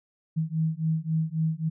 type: beating tone pair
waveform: sine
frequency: 158 / 161.7 Hz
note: D#3 / E3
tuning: +27 / -33 cents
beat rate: 3.7 Hz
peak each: -27 dBFS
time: 0.36-1.7 s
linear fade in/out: 20 ms
effects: none